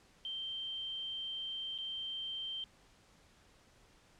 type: tone with dropouts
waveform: sine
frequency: 3136 Hz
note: G7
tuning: in tune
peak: -38 dBFS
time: 0.25-2.64 s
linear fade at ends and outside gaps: 1 ms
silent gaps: 1.779-1.786 s
effects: pink hiss -65 dBFS RMS until 4.19 s + low-pass 8000 Hz 12 dB/octave